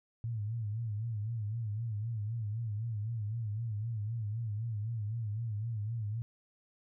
sine tone with vibrato, 110 Hz, A2, in tune, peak -33 dBFS, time 0.24-6.22 s, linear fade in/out 0 ms, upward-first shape sine, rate 3.9 Hz, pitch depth 120 cents each way, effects none

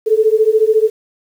sine beating tone pair, 430.1 / 444.1 Hz, A4 / A4, -39 / +16 cents, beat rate 14 Hz, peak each -12 dBFS, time 0.06-0.9 s, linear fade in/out 20 ms, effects 7-bit

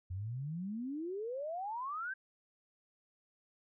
sine exponential sweep, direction up, 87 to 1607 Hz, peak -37 dBFS, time 0.1-2.14 s, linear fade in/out 10 ms, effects none

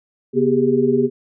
sine tone cluster, 136.3 / 243.4 / 389.2 / 408.7 Hz, C#3 / B3 / G4 / G#4, -29 / -25 / -12 / -28 cents, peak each -27 / -18 / -18 / -18 dBFS, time 0.33-1.1 s, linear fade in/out 50 ms, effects none

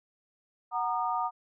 sine chord, D# minor, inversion first, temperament equal with one note detuned, 740 / 932.3 / 1220.3 Hz, F#5 / A#5 / D#6, 0 / 0 / -34 cents, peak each -32 / -31 / -32 dBFS, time 0.71-1.31 s, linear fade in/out 50 ms, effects none

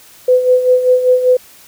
sine tone with tremolo, 504 Hz, B4, 35 cents sharp, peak -5 dBFS, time 0.28-1.37 s, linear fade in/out 5 ms, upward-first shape sine, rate 5.1 Hz, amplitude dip 65%, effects white hiss -42 dBFS RMS until 1.67 s

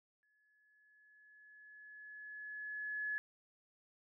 sine tone with exponential growth, 1703 Hz, G#6, 43 cents sharp, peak -35 dBFS, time 0.23-3.18 s, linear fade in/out 0 ms, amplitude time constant 640 ms, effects none

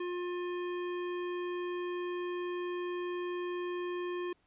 square tone, 355.1 Hz, F4, 29 cents sharp, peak -35 dBFS, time 0-4.33 s, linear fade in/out 5 ms, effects pink hiss -72 dBFS RMS until 4.46 s + resampled to 8000 Hz

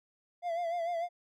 triangle tone with vibrato, 684 Hz, F5, 36 cents flat, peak -29 dBFS, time 0.42-1.09 s, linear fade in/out 50 ms, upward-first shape sine, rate 6.7 Hz, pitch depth 59 cents each way, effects none

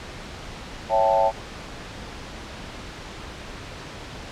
sine chord, A dominant seventh, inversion first, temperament equal, 554.4 / 659.3 / 784 / 880 Hz, C#5 / E5 / G5 / A5, 0 / 0 / 0 / 0 cents, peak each -22 dBFS, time 0.89-1.32 s, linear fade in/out 50 ms, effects pink hiss -37 dBFS RMS until 4.31 s + low-pass 5000 Hz 12 dB/octave

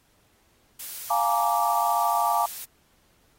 blue noise, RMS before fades -36 dBFS, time 0.79-2.65 s, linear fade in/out 10 ms
sine chord, Bb dominant seventh, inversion second, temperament just, 699.2 / 839.1 / 932.3 / 1165.4 Hz, F5 / Ab5 / Bb5 / D6, +2 / +18 / 0 / -14 cents, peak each -26 dBFS, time 1.1-2.46 s, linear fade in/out 5 ms
effects pink hiss -64 dBFS RMS until 3.38 s + AAC 48 kbps

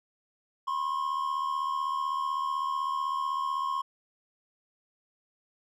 triangle tone pair together, 1001 / 1076.9 Hz, B5 / C6, +23 / +50 cents, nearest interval minor second, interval 127 cents, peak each -33 / -27 dBFS, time 0.67-3.82 s, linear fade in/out 10 ms, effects none

